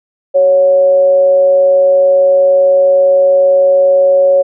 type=tone with frequency modulation; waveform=sine; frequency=554.4 Hz; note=C#5; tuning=in tune; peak=-5 dBFS; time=0.34-4.43 s; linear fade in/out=20 ms; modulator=171 Hz; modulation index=0.2; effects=none